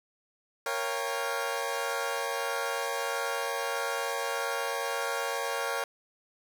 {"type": "chord", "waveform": "20% pulse", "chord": "G half-diminished seventh", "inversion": "first", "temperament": "equal with one note detuned", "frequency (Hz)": [466.2, 554.4, 698.5, 800.9], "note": ["Bb4", "Db5", "F5", "G5"], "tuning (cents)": [0, 0, 0, 37], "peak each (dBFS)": [-30, -29, -33, -32], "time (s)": [0.66, 5.84], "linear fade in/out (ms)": 2, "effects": []}